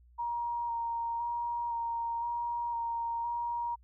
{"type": "tone with vibrato", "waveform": "sine", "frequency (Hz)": 939, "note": "A#5", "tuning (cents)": 12, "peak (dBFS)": -31, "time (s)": [0.18, 3.76], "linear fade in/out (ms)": 20, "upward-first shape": "square", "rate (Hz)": 0.98, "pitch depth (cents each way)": 14, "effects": ["added 60 Hz sine -57 dBFS peak until 3.83 s"]}